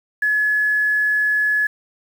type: tone with quantisation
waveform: sine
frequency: 1702 Hz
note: G#6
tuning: 42 cents sharp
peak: -15 dBFS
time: 0.22-1.67 s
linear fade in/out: 5 ms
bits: 7
effects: none